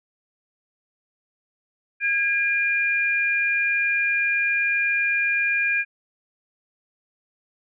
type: tone pair together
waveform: sine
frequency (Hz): 1634.7 / 2407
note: G#6 / D7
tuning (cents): -28 / +42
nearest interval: perfect fifth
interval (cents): 670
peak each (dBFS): -23 / -21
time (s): 2-5.85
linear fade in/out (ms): 50
effects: none